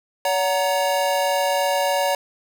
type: chord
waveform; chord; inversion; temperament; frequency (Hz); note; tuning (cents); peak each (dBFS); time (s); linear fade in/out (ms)
square; F# major; second; equal with one note detuned; 568 / 740 / 932.3; C#5 / F#5 / A#5; +42 / 0 / 0; -22 / -25 / -25; 0.25-2.15; 2
effects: none